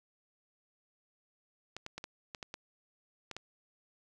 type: clicks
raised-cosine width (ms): 0.2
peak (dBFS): -24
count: 9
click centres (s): 1.766 / 1.864 / 1.98 / 2.041 / 2.348 / 2.428 / 2.541 / 3.313 / 3.366
effects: none